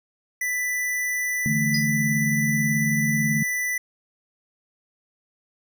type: tone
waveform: square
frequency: 1985 Hz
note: B6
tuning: 8 cents sharp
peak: -24 dBFS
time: 0.41-3.78 s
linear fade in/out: 5 ms
type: chord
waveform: sine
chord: D suspended second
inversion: none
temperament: just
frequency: 146.83 / 165.19 / 220.2 Hz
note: D3 / E3 / A3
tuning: 0 / +4 / +2 cents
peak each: -25 / -30 / -24 dBFS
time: 1.46-3.43 s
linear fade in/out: 0 ms
type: tone with exponential decay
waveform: sine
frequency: 4978 Hz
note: D#8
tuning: in tune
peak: -21 dBFS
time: 1.74-1.9 s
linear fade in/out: 5 ms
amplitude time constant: 34 ms
effects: none